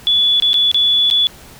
sine tone with dropouts, 3432 Hz, A7, 44 cents flat, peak -10 dBFS, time 0.07-1.27 s, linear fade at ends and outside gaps 0 ms, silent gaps 0.4-0.423 / 0.532-0.542 / 0.715-0.745 / 1.101-1.111 s, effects pink hiss -40 dBFS RMS until 1.59 s

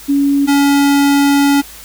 sine / square tone pair in turn, 281.2 / 282.2 Hz, C#4 / C#4, +25 / +31 cents, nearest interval unison, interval 6 cents, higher second, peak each -9 dBFS, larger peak neither, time 0.08-0.47 / 0.47-1.62 s, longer second, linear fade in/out 20 ms, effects added 50 Hz sine -42 dBFS peak until 1.84 s + white hiss -35 dBFS RMS until 1.84 s

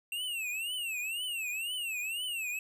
square tone with vibrato, 2714 Hz, E7, 50 cents sharp, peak -34 dBFS, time 0.12-2.59 s, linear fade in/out 2 ms, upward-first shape triangle, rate 2 Hz, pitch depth 210 cents each way, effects none

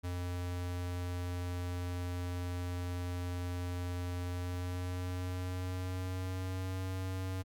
square tone with pitch glide, 88.9 to 93.54 Hz, F2 to F#2, +31 to +19 cents, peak -36 dBFS, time 0.03-7.43 s, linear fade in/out 20 ms, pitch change +88 cents, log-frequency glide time 4.25-6.81 s, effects Opus 48 kbps

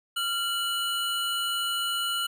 square tone pair together, 1381 / 2947 Hz, F6 / F#7, -20 / -8 cents, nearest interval octave + minor second, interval 1312 cents, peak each -31 / -29 dBFS, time 0.16-2.27 s, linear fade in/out 10 ms, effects none

